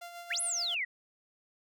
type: tone with tremolo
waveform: sawtooth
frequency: 693 Hz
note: F5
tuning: 14 cents flat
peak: -38 dBFS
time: 0.01-0.75 s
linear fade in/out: 10 ms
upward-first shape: sine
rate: 7.1 Hz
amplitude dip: 45%
type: exponential two-way sweep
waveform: sine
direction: up then down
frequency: 1409 to 11175 to 1860 Hz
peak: -30 dBFS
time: 0.3-0.85 s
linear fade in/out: 10 ms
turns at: 0.41 s
effects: none